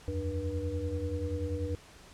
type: tone cluster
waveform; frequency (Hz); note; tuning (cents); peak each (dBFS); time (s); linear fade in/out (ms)
sine; 80.7 / 91 / 297.4 / 482.2; E2 / F#2 / D4 / B4; -36 / -28 / +22 / -41; -36 / -35 / -39 / -37; 0.08-1.75; 0
effects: pink hiss -54 dBFS RMS until 2.13 s + low-pass 9000 Hz 12 dB/octave